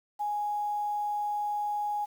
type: tone with quantisation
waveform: sine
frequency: 830.6 Hz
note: G#5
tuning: in tune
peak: -28 dBFS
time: 0.19-2.06 s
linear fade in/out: 20 ms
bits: 9
effects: none